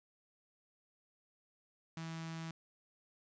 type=tone with notch filter; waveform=sawtooth; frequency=163.3 Hz; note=E3; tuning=16 cents flat; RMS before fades=-44 dBFS; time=1.97-2.51 s; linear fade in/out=2 ms; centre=460 Hz; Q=0.91; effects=resampled to 16000 Hz + 11-bit